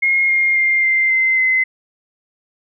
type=tone with pitch steps; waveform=sine; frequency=2148 / 2128 / 2109 / 2089 / 2070 / 2051 Hz; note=C7 / C7 / C7 / C7 / C7 / C7; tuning=+45 / +29 / +13 / -3 / -19 / -35 cents; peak=-12 dBFS; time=0.02-1.64 s; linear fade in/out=10 ms; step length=270 ms; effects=none